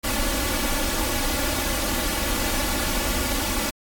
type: noise with comb filter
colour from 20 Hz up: pink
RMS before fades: -24 dBFS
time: 0.03-3.71 s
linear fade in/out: 20 ms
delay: 3.5 ms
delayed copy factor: +0.85
effects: AAC 64 kbps